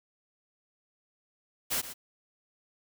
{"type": "noise with echo", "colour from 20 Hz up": "white", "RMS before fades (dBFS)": -30, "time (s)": [1.7, 1.82], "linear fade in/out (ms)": 20, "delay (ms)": 120, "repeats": 1, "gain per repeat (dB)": -12, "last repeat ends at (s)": 1.94, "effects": []}